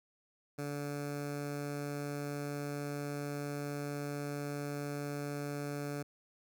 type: tone with notch filter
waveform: 15% pulse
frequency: 144.4 Hz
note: D3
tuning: 29 cents flat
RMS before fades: -39 dBFS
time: 0.58-6.03 s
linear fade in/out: 10 ms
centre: 3200 Hz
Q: 1.7
effects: none